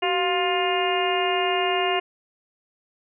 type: harmonic tone with a mistuned harmonic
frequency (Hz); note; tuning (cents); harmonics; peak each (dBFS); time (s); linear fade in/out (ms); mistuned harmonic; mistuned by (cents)
352.7; F4; +17; 1 / 2 / 3 / 4 / 5 / 6 / 7 / 8; -25 / -25 / -29 / -36 / -33 / -32 / -33 / -28; 0.02-2; 10; 1; +120
effects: none